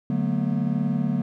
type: chord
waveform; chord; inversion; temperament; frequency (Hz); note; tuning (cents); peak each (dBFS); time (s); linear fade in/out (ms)
triangle; B minor seventh; first; equal with one note detuned; 146.83 / 185 / 220 / 241; D3 / F#3 / A3 / B3; 0 / 0 / 0 / -42; -25; 0.1-1.22; 2
effects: none